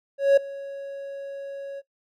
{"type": "tone with ADSR envelope", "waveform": "triangle", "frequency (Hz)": 554.4, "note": "C#5", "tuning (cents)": 0, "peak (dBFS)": -9, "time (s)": [0.18, 1.82], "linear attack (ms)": 190, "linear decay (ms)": 7, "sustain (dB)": -21, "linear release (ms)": 35, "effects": ["noise-tail reverb RT60 0.1 s tail -18 dB re dry"]}